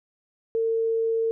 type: tone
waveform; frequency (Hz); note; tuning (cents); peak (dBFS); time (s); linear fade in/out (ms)
sine; 452.6; A4; +49; -21; 0.55-1.31; 0
effects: none